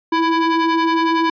square ring-modulated tone, 332.2 Hz, E4, 13 cents sharp, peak -12 dBFS, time 0.12-1.3 s, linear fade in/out 5 ms, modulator 659 Hz, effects resampled to 11025 Hz

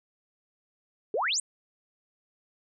sine exponential sweep, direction up, 383.7 to 8870 Hz, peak -25 dBFS, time 1.14-1.4 s, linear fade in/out 2 ms, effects none

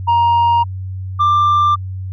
sine tone pair in turn, 940 / 1184.3 Hz, A#5 / D6, +14 / +14 cents, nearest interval major third, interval 400 cents, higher second, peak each -7 dBFS, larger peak neither, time 0.07-0.64 / 1.19-1.76 s, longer neither, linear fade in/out 20 ms, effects tanh soft clip ceiling -9 dBFS + added 94 Hz sine -22 dBFS peak until 2.12 s

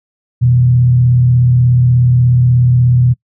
sine tone with frequency modulation, 123.47 Hz, B2, in tune, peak -6 dBFS, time 0.41-3.14 s, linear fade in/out 20 ms, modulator 36.6 Hz, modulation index 0.37, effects noise-tail reverb RT60 0.1 s tail -23 dB re dry

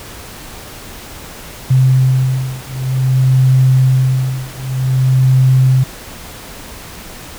sine beating tone pair, 130 / 130.53 Hz, C3 / C3, -11 / -4 cents, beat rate 0.53 Hz, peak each -12 dBFS, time 1.7-5.84 s, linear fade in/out 10 ms, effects pink hiss -32 dBFS RMS until 7.38 s

